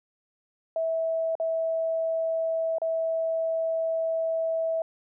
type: tone with dropouts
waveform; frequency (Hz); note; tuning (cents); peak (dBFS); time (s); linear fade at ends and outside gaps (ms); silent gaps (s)
sine; 652; E5; -19; -24; 0.76-4.82; 2; 1.353-1.399 / 2.784-2.817
effects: none